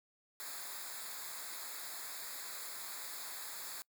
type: noise with comb filter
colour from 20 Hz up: white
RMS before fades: -45 dBFS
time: 0.4-3.82 s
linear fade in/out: 0 ms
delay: 0.34 ms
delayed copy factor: -0.9
effects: noise-tail reverb RT60 0.1 s tail -25 dB re dry